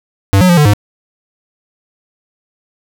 square tone with pitch steps, 97.9 / 182.9 / 174 / 148.8 / 103.3 Hz, G2 / F#3 / F3 / D3 / G#2, -2 / -20 / -6 / +23 / -9 cents, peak -6 dBFS, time 0.33-0.735 s, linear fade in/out 0 ms, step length 81 ms, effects none

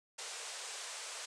white band-pass noise, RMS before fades -45 dBFS, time 0.18-1.26 s, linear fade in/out 10 ms, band 420 to 8900 Hz, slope 48 dB/octave, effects none

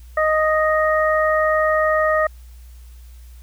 harmonic tone, 622.3 Hz, D#5, in tune, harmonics 1 / 2 / 3, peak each -17 / -20 / -22 dBFS, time 0.17-2.27 s, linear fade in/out 5 ms, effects added 60 Hz sine -38 dBFS peak until 3.42 s + white hiss -55 dBFS RMS until 3.42 s

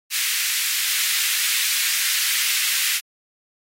pink high-pass noise, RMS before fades -22 dBFS, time 0.1-3.01 s, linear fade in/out 50 ms, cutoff 1900 Hz, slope 24 dB/octave, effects AAC 48 kbps

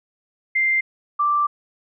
sine tone pair in turn, 2093 / 1174.7 Hz, C7 / D6, 0 / 0 cents, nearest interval minor seventh, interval 1000 cents, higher first, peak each -16 dBFS, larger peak neither, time 0.55-0.81 / 1.19-1.47 s, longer second, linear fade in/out 10 ms, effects none

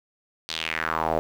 square tone with band-pass filter sweep, 40.13 Hz, E1, 46 cents flat, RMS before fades -27 dBFS, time 0.49-1.19 s, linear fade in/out 0 ms, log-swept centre 4300 to 580 Hz, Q 3, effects 8-bit

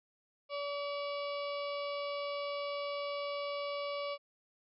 harmonic tone, 572 Hz, D5, 46 cents flat, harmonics 1 / 2 / 4 / 5 / 6 / 7 / 8 / 9, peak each -37 / -42 / -46 / -49 / -53 / -54 / -53 / -56 dBFS, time 0.49-4.18 s, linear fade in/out 50 ms, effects none

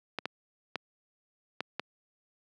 clicks, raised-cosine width 0.3 ms, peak -16 dBFS, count 5, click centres 0.187 / 0.256 / 0.757 / 1.606 / 1.796 s, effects high-pass 200 Hz 12 dB/octave

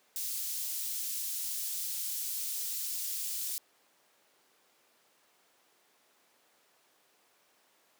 white high-pass noise, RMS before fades -36 dBFS, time 0.16-3.58 s, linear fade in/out 0 ms, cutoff 4800 Hz, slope 12 dB/octave, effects pink hiss -67 dBFS RMS until 7.99 s + high-pass 400 Hz 12 dB/octave

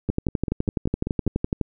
two click trains, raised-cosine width 3 ms, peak -13 / -9 dBFS, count 7 / 19, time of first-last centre 0.09-1.266 / 0.1-1.613 s, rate 5.1 / 11.9 Hz, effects none

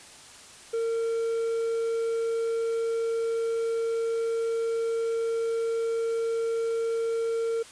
triangle tone, 457.3 Hz, A#4, 33 cents flat, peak -23 dBFS, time 0.73-7.63 s, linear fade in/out 10 ms, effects white hiss -48 dBFS RMS until 7.71 s + resampled to 22050 Hz

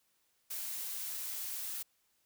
blue noise, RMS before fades -40 dBFS, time 0.5-1.83 s, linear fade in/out 10 ms, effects white hiss -75 dBFS RMS until 2.25 s

